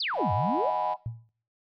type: exponential two-way sweep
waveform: sine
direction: down then up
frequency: 5110 to 89.2 to 684 Hz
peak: -27 dBFS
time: 0-0.7 s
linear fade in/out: 5 ms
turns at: 0.33 s
type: click train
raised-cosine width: 0.3 ms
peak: -33 dBFS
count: 137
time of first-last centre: 0.14-0.935 s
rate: 171 Hz
type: chord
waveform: sine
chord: G# minor seventh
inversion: second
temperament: equal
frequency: 622.3 / 740 / 830.6 / 987.8 Hz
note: D#5 / F#5 / G#5 / B5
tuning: 0 / 0 / 0 / 0 cents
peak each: -33 / -31 / -30 / -30 dBFS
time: 0.16-0.97 s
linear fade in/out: 50 ms
type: tone with exponential decay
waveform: sine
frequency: 114.6 Hz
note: A#2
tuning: 29 cents flat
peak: -27 dBFS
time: 1.06-1.29 s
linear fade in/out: 0 ms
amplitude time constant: 50 ms
effects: noise-tail reverb RT60 0.5 s tail -21 dB re dry